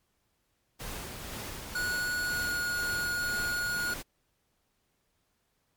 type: noise with tremolo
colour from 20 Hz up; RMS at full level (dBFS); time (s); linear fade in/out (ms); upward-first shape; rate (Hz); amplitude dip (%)
pink; -39; 0.79-4.03; 20; sine; 2; 30
type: tone with pitch glide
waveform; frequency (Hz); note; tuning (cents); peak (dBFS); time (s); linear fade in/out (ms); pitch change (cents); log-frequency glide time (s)
square; 1459 to 1440.6; F#6 to F#6; -25 to -47; -30; 1.75-3.94; 5; -22; 2.2-2.51
effects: pink hiss -75 dBFS RMS until 5.76 s + MP3 96 kbps